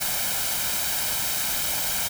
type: noise with comb filter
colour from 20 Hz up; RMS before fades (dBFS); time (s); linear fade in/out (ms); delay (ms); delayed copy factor
white; -26; 0-2.09; 20; 1.3; +0.55
effects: none